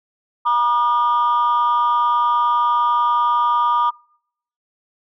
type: tone pair together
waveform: sine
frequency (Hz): 958.3 / 1209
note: A#5 / D6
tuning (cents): +48 / +50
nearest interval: major third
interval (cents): 402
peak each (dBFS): -15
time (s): 0.45-3.91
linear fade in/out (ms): 20
effects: noise-tail reverb RT60 0.7 s tail -26 dB re dry + tanh soft clip ceiling -10 dBFS